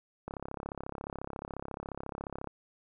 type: click train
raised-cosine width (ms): 1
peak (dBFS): -24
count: 76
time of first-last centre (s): 0.28-2.473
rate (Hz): 34.2
effects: none